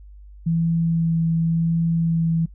sine tone with vibrato, 165.3 Hz, E3, 5 cents sharp, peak -17 dBFS, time 0.46-2.46 s, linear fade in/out 10 ms, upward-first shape sine, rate 0.91 Hz, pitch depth 10 cents each way, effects noise-tail reverb RT60 0.1 s tail -25 dB re dry + added 50 Hz sine -40 dBFS peak until 2.54 s

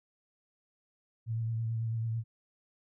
sine tone with vibrato, 113.5 Hz, A#2, 46 cents flat, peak -30 dBFS, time 1.26-2.24 s, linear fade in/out 50 ms, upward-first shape triangle, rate 9.1 Hz, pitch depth 36 cents each way, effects none

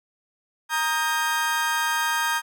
35% pulse chord, Eb major, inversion second, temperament equal with one note detuned, 932.3 / 1244.5 / 1595.4 Hz, Bb5 / Eb6 / G6, 0 / 0 / +30 cents, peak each -24 / -27 / -24 dBFS, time 0.69-2.42 s, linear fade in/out 50 ms, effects none

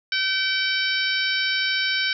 harmonic tone, 767 Hz, G5, 38 cents flat, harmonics 2 / 3 / 4 / 5 / 6 / 7, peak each -25 / -27 / -28 / -29 / -30 / -30 dBFS, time 0.12-2.13 s, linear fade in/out 2 ms, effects none

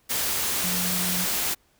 sine tone in noise, 180.3 Hz, F#3, 45 cents flat, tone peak -30 dBFS, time 0.63-1.26 s, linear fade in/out 20 ms, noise white, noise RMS -26 dBFS, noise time 0.09-1.55 s, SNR -7 dB, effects pink hiss -64 dBFS RMS until 1.79 s

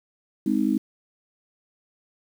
sine chord, Ab major, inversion none, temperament just, 207.7 / 259.6 / 311.5 Hz, Ab3 / C4 / Eb4, 0 / -13 / +2 cents, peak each -24 dBFS, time 0.46-0.78 s, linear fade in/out 5 ms, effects 8-bit

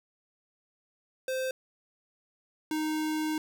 square tone pair in turn, 520 / 310.1 Hz, C5 / D#4, -11 / -6 cents, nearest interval major sixth, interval 895 cents, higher first, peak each -30 / -29 dBFS, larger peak second, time 1.28-1.51 / 2.71-3.38 s, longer second, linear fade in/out 2 ms, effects none

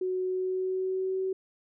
sine tone with pitch glide, 370 to 378.6 Hz, F#4 to F#4, 0 to +40 cents, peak -27 dBFS, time 0.01-1.33 s, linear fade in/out 5 ms, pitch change +40 cents, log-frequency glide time 0.24-1.2 s, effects none

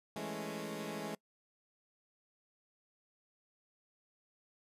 15% pulse chord, A major seventh, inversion second, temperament equal, 164.81 / 207.7 / 220 / 277.2 Hz, E3 / G#3 / A3 / C#4, 0 / 0 / 0 / 0 cents, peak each -39 / -37 / -40 / -40 dBFS, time 0.16-1.15 s, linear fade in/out 2 ms, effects noise-tail reverb RT60 0.1 s tail -25 dB re dry + resampled to 32000 Hz

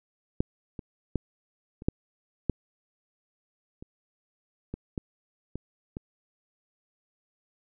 clicks, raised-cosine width 3 ms, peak -11 / -24 / -13 / -29 / -10 / -11 / -29 / -21 / -18 / -22 / -22 dBFS, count 11, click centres 0.405 / 0.792 / 1.157 / 1.821 / 1.885 / 2.497 / 3.825 / 4.74 / 4.978 / 5.556 / 5.969 s, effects none

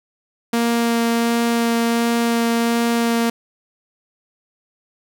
sawtooth tone with vibrato, 233.1 Hz, A#3, in tune, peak -12 dBFS, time 0.53-3.3 s, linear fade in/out 5 ms, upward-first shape sine, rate 1.4 Hz, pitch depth 8 cents each way, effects none

